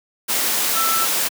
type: tone in noise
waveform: sine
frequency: 1328 Hz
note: E6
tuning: 12 cents sharp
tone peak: -20 dBFS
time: 0.75-1.06 s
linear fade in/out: 20 ms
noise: white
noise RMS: -20 dBFS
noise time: 0.28-1.29 s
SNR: -3 dB
effects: high-pass 200 Hz 12 dB/octave